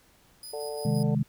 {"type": "tone with tremolo", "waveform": "20% pulse", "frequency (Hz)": 4978, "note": "D#8", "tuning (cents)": 0, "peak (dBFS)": -34, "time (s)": [0.43, 1.03], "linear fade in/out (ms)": 2, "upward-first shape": "square", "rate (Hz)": 5.8, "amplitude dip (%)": 45}
{"type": "harmonic tone", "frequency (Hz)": 147.7, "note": "D3", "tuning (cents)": 10, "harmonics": [3, 4, 5, 6], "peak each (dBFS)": [-34, -37, -42, -46], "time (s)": [0.53, 1.15], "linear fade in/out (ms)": 5}
{"type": "chord", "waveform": "sine", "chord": "Ab major", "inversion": "first", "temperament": "equal", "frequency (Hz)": [130.81, 155.56, 207.7], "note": ["C3", "Eb3", "Ab3"], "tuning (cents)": [0, 0, 0], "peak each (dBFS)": -27, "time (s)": [0.85, 1.23], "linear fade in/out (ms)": 5}
{"effects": ["pink hiss -61 dBFS RMS until 1.28 s"]}